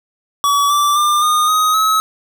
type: tone with pitch steps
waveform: square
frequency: 1139 / 1167 / 1195.6 / 1225 / 1255.1 / 1285.9 Hz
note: C#6 / D6 / D6 / D#6 / D#6 / E6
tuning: +47 / -11 / +31 / -27 / +15 / -43 cents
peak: -12 dBFS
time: 0.44-2 s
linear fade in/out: 0 ms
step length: 260 ms
effects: none